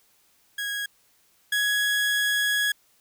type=tone pair in turn; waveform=30% pulse; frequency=1651 / 1670.2 Hz; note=G#6 / G#6; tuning=-11 / +9 cents; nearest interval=unison; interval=20 cents; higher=second; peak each=-25 / -19 dBFS; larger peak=second; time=0.58-0.86 / 1.52-2.72 s; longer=second; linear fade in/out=5 ms; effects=white hiss -63 dBFS RMS until 3 s